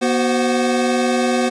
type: tone cluster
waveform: square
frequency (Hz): 241.6 / 372.1 / 519 / 745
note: B3 / F#4 / C5 / F#5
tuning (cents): -38 / +10 / -14 / +12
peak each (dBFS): -19 / -23 / -22 / -25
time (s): 0.01-1.5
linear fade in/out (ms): 20
effects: resampled to 22050 Hz